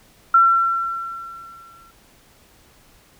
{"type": "tone with exponential decay", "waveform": "sine", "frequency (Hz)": 1355, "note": "E6", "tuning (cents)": 47, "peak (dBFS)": -8, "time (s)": [0.34, 1.91], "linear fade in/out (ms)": 5, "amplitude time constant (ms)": 340, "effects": ["pink hiss -53 dBFS RMS until 3.19 s"]}